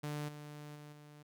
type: tone with level steps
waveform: sawtooth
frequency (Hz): 148.4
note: D3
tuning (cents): +18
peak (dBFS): -34 / -43 / -46 / -50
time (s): 0.03-1.23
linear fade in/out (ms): 10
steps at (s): 0.28 / 0.75 / 0.92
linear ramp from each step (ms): 10
effects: none